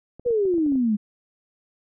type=clicks; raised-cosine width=2 ms; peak=-28 dBFS; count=9; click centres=0.196 / 0.262 / 0.307 / 0.454 / 0.541 / 0.582 / 0.663 / 0.722 / 0.756 s
type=exponential sweep; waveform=sine; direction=down; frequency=499.4 to 202.4 Hz; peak=-18 dBFS; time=0.25-0.97 s; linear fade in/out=20 ms
effects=none